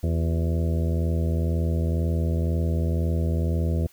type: harmonic tone with a mistuned harmonic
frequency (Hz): 82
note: E2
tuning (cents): -9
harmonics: 1 / 2 / 3 / 4 / 5 / 6 / 7 / 8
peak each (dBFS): -22 / -28 / -34 / -35 / -40 / -37 / -40 / -41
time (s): 0.03-3.87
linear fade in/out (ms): 5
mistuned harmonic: 4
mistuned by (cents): +95
effects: white hiss -56 dBFS RMS until 3.92 s